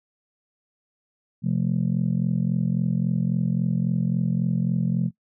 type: chord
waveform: sine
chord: F major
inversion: second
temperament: just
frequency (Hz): 130.96 / 174.61 / 218.3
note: C3 / F3 / A3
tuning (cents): +2 / 0 / -13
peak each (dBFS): -24 / -22 / -26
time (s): 1.42-5.11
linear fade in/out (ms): 50
effects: noise-tail reverb RT60 0.1 s tail -23 dB re dry + tanh soft clip ceiling -13 dBFS